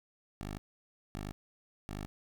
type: tone bursts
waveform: 10% pulse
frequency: 50.6 Hz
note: G#1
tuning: 44 cents flat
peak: -31 dBFS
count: 3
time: 0.41-2.06 s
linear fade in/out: 0 ms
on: 170 ms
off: 570 ms
effects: none